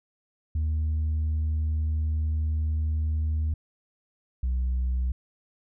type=tone pair in turn; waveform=sine; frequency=77.78 / 62.98 Hz; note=D#2 / B1; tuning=0 / +35 cents; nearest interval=major third; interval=365 cents; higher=first; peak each=-21 dBFS; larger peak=neither; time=0.55-3.54 / 4.43-5.12 s; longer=first; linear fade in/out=5 ms; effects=tanh soft clip ceiling -22 dBFS